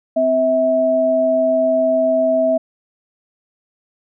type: tone pair together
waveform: sine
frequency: 258.1 / 649 Hz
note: C4 / E5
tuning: -23 / -27 cents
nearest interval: octave + major third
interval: 1596 cents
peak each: -21 / -13 dBFS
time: 0.16-2.58 s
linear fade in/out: 10 ms
effects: none